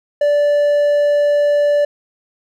triangle tone, 583 Hz, D5, 13 cents flat, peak -9 dBFS, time 0.21-1.85 s, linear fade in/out 5 ms, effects none

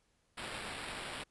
blue noise with sample-and-hold, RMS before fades -43 dBFS, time 0.37-1.24 s, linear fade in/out 10 ms, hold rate 6300 Hz, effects pink hiss -75 dBFS RMS until 1.3 s + resampled to 24000 Hz

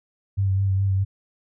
sine tone with vibrato, 97 Hz, G2, 18 cents flat, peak -18 dBFS, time 0.37-1.05 s, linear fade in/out 20 ms, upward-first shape sine, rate 4.8 Hz, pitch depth 27 cents each way, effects none

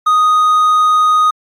triangle tone, 1244.5 Hz, D#6, in tune, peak -6 dBFS, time 0.06-1.31 s, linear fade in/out 10 ms, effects AAC 64 kbps

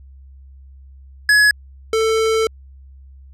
square tone pair in turn, 1689 / 444 Hz, G#6 / A4, +29 / +16 cents, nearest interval octave + major seventh, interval 2313 cents, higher first, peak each -10 / -15 dBFS, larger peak first, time 1.29-1.51 / 1.93-2.47 s, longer second, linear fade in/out 2 ms, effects added 67 Hz sine -39 dBFS peak until 3.33 s + low-pass 9000 Hz 12 dB/octave

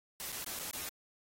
white noise with dropouts, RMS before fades -41 dBFS, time 0.2-0.89 s, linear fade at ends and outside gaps 0 ms, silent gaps 0.32-0.325 / 0.444-0.463 / 0.591-0.596 / 0.711-0.733 s, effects AAC 48 kbps

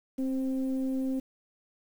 sine tone with frequency modulation, 264.1 Hz, C4, 16 cents sharp, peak -27 dBFS, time 0.18-1.2 s, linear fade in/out 10 ms, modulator 260 Hz, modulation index 0.47, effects 9-bit

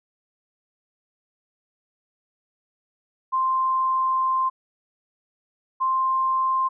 sine tone pair in turn, 1046.5 / 1050.3 Hz, C6 / C6, 0 / +6 cents, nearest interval unison, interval 6 cents, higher second, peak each -19 dBFS, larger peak neither, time 3.32-4.5 / 5.8-6.69 s, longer first, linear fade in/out 20 ms, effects none

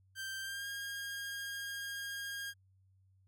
sawtooth tone with pitch glide, 1568 to 1621.4 Hz, G6 to G#6, 0 to -42 cents, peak -36 dBFS, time 0.15-2.54 s, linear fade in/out 50 ms, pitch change +58 cents, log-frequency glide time 0.4-0.67 s, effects added 95 Hz sine -65 dBFS peak until 3.27 s

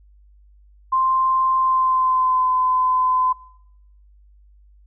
sine tone with pitch glide, 1046.5 to 1020.2 Hz, C6 to C6, 0 to -44 cents, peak -15 dBFS, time 0.92-3.33 s, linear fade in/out 10 ms, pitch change -44 cents, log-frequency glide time 1.57-2.5 s, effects noise-tail reverb RT60 0.8 s tail -24 dB re dry + added 50 Hz sine -48 dBFS peak until 4.86 s

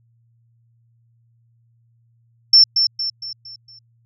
sine tone with echo, 5380 Hz, E8, 34 cents sharp, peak -6 dBFS, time 2.53-2.64 s, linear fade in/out 5 ms, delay 230 ms, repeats 5, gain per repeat -7 dB, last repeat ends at 3.79 s, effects added 116 Hz sine -56 dBFS peak until 4.05 s

